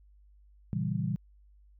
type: chord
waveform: sine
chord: A# diminished seventh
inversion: none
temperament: equal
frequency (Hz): 116.54 / 138.59 / 164.81 / 196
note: A#2 / C#3 / E3 / G3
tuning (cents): 0 / 0 / 0 / 0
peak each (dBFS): -34 / -35 / -33 / -34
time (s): 0.73-1.16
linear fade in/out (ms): 0
effects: added 50 Hz sine -56 dBFS peak until 1.79 s